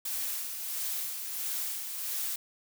blue noise with tremolo, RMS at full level -33 dBFS, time 0.05-2.36 s, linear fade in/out 5 ms, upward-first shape sine, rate 1.5 Hz, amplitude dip 45%, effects none

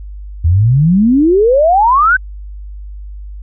sine exponential sweep, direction up, 77.78 to 1566 Hz, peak -6 dBFS, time 0.44-2.17 s, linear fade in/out 10 ms, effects added 50 Hz sine -25 dBFS peak until 3.42 s

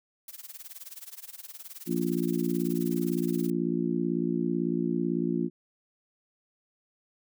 blue noise with tremolo, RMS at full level -41 dBFS, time 0.28-3.5 s, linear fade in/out 2 ms, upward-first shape sine, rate 19 Hz, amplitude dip 90%
harmonic tone, 58 Hz, A#1, 8 cents flat, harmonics 3 / 4 / 5 / 6, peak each -31 / -31 / -31 / -31 dBFS, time 1.86-5.5 s, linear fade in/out 50 ms
effects none

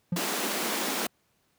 triangle tone with exponential decay, 174.61 Hz, F3, in tune, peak -20 dBFS, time 0.12-0.27 s, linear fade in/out 5 ms, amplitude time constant 32 ms
pink high-pass noise, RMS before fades -30 dBFS, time 0.16-1.07 s, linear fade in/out 5 ms, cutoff 200 Hz, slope 48 dB/octave
effects pink hiss -70 dBFS RMS until 1.58 s + high-pass 80 Hz 12 dB/octave

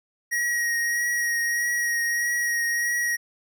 square tone with vibrato, 1892 Hz, A#6, 25 cents sharp, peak -23 dBFS, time 0.31-3.17 s, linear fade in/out 20 ms, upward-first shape triangle, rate 1.6 Hz, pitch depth 21 cents each way, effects none

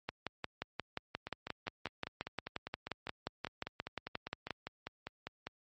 two click trains, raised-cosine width 0.3 ms, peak -20 / -24 dBFS, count 26 / 22, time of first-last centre 0.09-4.507 / 1.27-5.47 s, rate 5.66 / 5 Hz, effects high-pass 60 Hz 12 dB/octave + MP3 32 kbps

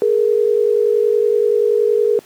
sine tone pair together, 419.4 / 470 Hz, G#4 / A#4, +17 / +14 cents, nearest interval major second, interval 197 cents, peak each -14 / -15 dBFS, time 0.02-2.19 s, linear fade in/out 0 ms, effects pink hiss -46 dBFS RMS until 2.25 s + high-pass 200 Hz 12 dB/octave

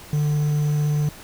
triangle tone with quantisation, 148.7 Hz, D3, 22 cents sharp, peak -16 dBFS, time 0.13-1.09 s, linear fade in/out 2 ms, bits 7, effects pink hiss -42 dBFS RMS until 1.23 s

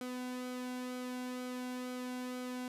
sawtooth tone with flanger, 250.9 Hz, B3, 28 cents sharp, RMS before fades -41 dBFS, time 0.01-2.68 s, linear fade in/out 2 ms, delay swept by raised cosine 1.1 to 1.67 ms, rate 2.1 Hz, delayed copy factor -0.5, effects resampled to 32000 Hz

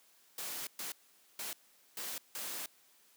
white noise bursts at uneven times, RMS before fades -41 dBFS, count 5, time 0.38-0.67 / 0.79-0.92 / 1.39-1.53 / 1.97-2.18 / 2.35-2.66 s, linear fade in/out 2 ms, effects white hiss -66 dBFS RMS until 3.16 s + high-pass 200 Hz 12 dB/octave

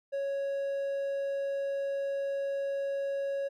triangle tone, 554 Hz, C#5, 1 cent flat, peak -28 dBFS, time 0.12-3.49 s, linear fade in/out 20 ms, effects none

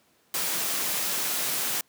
white noise, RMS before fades -28 dBFS, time 0.34-1.81 s, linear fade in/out 2 ms, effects pink hiss -64 dBFS RMS until 1.88 s + high-pass 150 Hz 12 dB/octave

